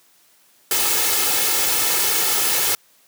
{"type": "noise with comb filter", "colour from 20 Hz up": "white", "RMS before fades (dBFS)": -19, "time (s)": [0.71, 2.75], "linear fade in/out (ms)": 2, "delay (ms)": 2.3, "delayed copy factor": 0.65, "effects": ["white hiss -56 dBFS RMS until 3.07 s", "high-pass 150 Hz 12 dB/octave"]}